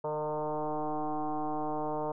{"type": "tone with frequency modulation", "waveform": "sine", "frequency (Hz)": 152.2, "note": "D#3", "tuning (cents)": -38, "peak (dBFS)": -30, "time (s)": [0.04, 2.12], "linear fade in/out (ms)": 5, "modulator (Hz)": 152, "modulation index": 5.7, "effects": []}